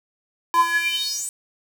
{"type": "tone with high-pass filter sweep", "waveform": "square", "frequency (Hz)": 337.7, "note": "E4", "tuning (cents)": 42, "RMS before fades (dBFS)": -22, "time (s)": [0.54, 1.29], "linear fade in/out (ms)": 0, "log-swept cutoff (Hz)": [850, 8700], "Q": 8.5, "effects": ["8-bit"]}